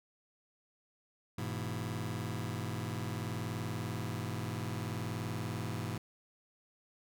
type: chord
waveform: sawtooth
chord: E major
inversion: first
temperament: just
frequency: 103.01 / 123.61 / 164.81 Hz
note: G#2 / B2 / E3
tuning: -14 / +2 / 0 cents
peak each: -35 / -36 / -38 dBFS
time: 1.38-5.98 s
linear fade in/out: 5 ms
effects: none